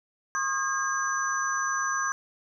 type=tone cluster; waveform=sine; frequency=1088 / 1228 / 1616 / 6010 Hz; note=C#6 / D#6 / G#6 / F#8; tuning=-33 / -23 / -48 / +26 cents; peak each=-31 / -32 / -29 / -33 dBFS; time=0.35-2.12 s; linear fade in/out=0 ms; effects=none